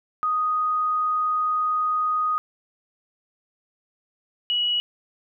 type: tone pair in turn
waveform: sine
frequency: 1244.5 / 2923 Hz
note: D#6 / F#7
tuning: 0 / -22 cents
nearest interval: octave + minor third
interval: 1478 cents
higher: second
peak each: -20 dBFS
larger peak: neither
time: 0.23-2.38 / 4.5-4.8 s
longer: first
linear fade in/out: 0 ms
effects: none